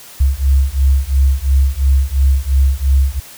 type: beating tone pair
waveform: sine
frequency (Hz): 66.5 / 69.4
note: C2 / C#2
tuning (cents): +29 / +3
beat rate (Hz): 2.9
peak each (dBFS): -12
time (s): 0.2-3.2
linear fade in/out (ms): 10
effects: tanh soft clip ceiling -2 dBFS + white hiss -37 dBFS RMS until 3.37 s